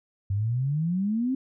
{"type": "exponential sweep", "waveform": "sine", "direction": "up", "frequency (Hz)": [95.4, 270], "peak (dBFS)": -23, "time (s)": [0.3, 1.35], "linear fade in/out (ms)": 5, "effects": []}